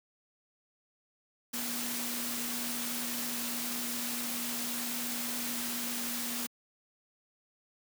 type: tone in noise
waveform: sine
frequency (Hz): 240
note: B3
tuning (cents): -49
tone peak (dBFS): -40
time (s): 1.53-6.47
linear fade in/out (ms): 10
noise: white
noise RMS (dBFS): -36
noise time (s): 1.53-6.47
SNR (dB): -7
effects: high-pass 150 Hz 12 dB/octave